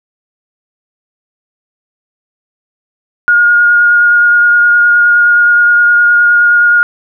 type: tone with vibrato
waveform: sine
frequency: 1429 Hz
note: F6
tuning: 39 cents sharp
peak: -4 dBFS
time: 3.28-6.83 s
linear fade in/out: 0 ms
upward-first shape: triangle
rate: 9.6 Hz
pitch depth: 14 cents each way
effects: none